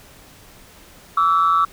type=tone pair together; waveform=sine; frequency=1147 / 1318.5 Hz; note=D6 / E6; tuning=-41 / 0 cents; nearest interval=major second; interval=241 cents; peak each=-15 dBFS; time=1.17-1.65 s; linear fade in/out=5 ms; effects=tanh soft clip ceiling -8 dBFS + pink hiss -46 dBFS RMS until 1.72 s